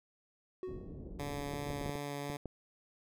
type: tone with exponential decay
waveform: triangle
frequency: 370 Hz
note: F#4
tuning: in tune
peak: -34 dBFS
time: 0.63-1.14 s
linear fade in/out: 1 ms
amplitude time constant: 110 ms
type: low-pass noise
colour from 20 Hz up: pink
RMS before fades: -46 dBFS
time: 0.67-1.91 s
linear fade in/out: 10 ms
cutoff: 450 Hz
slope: 24 dB/octave
type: tone with vibrato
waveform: 10% pulse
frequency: 143.4 Hz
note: D3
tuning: 41 cents flat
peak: -30 dBFS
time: 1.19-2.37 s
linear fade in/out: 5 ms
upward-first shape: sine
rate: 2.8 Hz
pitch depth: 9 cents each way
type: clicks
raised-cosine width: 2 ms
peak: -27 dBFS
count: 8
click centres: 1.538 / 1.704 / 1.814 / 1.861 / 1.895 / 1.955 / 2.3 / 2.457 s
effects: none